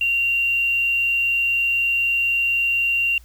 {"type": "tone with quantisation", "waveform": "sine", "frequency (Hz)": 2764, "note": "F7", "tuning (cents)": -19, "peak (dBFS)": -17, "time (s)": [0.01, 3.18], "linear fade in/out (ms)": 2, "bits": 7, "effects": ["added 60 Hz sine -44 dBFS peak until 3.24 s", "white hiss -56 dBFS RMS until 3.24 s"]}